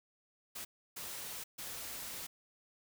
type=noise bursts at uneven times; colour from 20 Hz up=white; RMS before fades=-44 dBFS; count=3; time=0.55-0.65 / 0.96-1.44 / 1.58-2.27 s; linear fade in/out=10 ms; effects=none